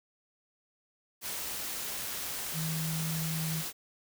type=tone in noise; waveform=sine; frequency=160 Hz; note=D#3; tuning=49 cents sharp; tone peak=-32 dBFS; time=2.53-3.64 s; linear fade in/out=50 ms; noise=white; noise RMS=-37 dBFS; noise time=1.21-3.73 s; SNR=+2 dB; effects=none